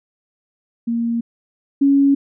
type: tone pair in turn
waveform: sine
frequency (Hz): 232.9 / 278.3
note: A#3 / C#4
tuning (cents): -1 / +7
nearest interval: minor third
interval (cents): 308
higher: second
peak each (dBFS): -17 / -10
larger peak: second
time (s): 0.87-1.21 / 1.81-2.15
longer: neither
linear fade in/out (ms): 10
effects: none